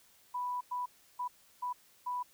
sine tone bursts at uneven times, 987.8 Hz, B5, in tune, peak -33 dBFS, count 5, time 0.34-0.61 / 0.71-0.86 / 1.19-1.28 / 1.62-1.73 / 2.06-2.23 s, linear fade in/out 10 ms, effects white hiss -64 dBFS RMS until 2.33 s

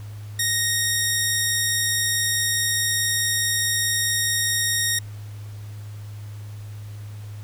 10% pulse tone, 1864.7 Hz, A#6, in tune, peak -11 dBFS, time 0.39-4.99 s, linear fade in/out 5 ms, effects added 104 Hz sine -33 dBFS peak until 7.43 s + pink hiss -50 dBFS RMS until 7.43 s

